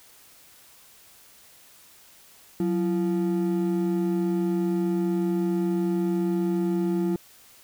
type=ring-modulated tone; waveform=triangle; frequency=261.6 Hz; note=C4; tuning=in tune; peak=-17 dBFS; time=2.6-7.16 s; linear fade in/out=2 ms; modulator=77.7 Hz; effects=white hiss -53 dBFS RMS until 7.63 s

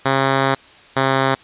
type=tone pair in turn; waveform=5% pulse; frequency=135.1 / 134.01 Hz; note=C#3 / C3; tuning=-44 / +42 cents; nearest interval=unison; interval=14 cents; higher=first; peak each=-3 dBFS; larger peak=neither; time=0.05-0.55 / 0.96-1.35 s; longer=first; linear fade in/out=10 ms; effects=white hiss -45 dBFS RMS until 1.43 s + resampled to 8000 Hz

